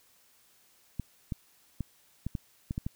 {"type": "clicks", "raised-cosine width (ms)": 5, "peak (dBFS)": -20, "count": 8, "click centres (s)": [0.997, 1.322, 1.807, 2.266, 2.352, 2.709, 2.779, 2.865], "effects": ["white hiss -64 dBFS RMS until 2.95 s"]}